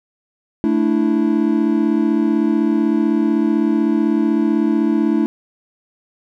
triangle chord, A suspended fourth, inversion none, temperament equal, 220 / 293.7 / 329.6 Hz, A3 / D4 / E4, 0 / 0 / 0 cents, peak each -16 dBFS, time 0.64-5.26 s, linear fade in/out 0 ms, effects none

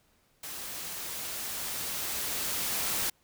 white noise with level ramp, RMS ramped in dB -40 to -30 dBFS, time 0.43-3.1 s, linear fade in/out 5 ms, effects pink hiss -68 dBFS RMS until 3.23 s

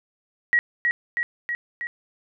sine tone with echo, 1909 Hz, A#6, 41 cents sharp, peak -15 dBFS, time 0.53-0.59 s, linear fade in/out 0 ms, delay 320 ms, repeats 4, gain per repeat -3 dB, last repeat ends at 1.87 s, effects none

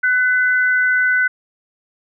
sine tone pair together, 1499 / 2019 Hz, F#6 / B6, +22 / +38 cents, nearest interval perfect fourth, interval 516 cents, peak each -13 / -22 dBFS, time 0.03-1.28 s, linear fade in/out 10 ms, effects none

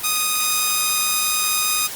5% pulse tone, 1244.5 Hz, D#6, in tune, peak -6 dBFS, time 0.03-1.88 s, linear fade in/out 20 ms, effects white hiss -31 dBFS RMS until 1.95 s + Opus 24 kbps

